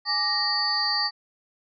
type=tone cluster; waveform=sine; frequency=835 / 1177 / 1867 / 4499 / 4789 Hz; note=G#5 / D6 / A#6 / C#8 / D8; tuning=+9 / +3 / +2 / +25 / +33 cents; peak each=-31 / -33 / -30 / -25 / -28 dBFS; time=0.05-1.11 s; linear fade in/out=50 ms; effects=none